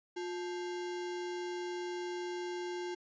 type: tone with sample-and-hold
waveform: sine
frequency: 355.5 Hz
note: F4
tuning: 31 cents sharp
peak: -36 dBFS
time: 0.16-2.95 s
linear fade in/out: 10 ms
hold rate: 1225 Hz
effects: resampled to 16000 Hz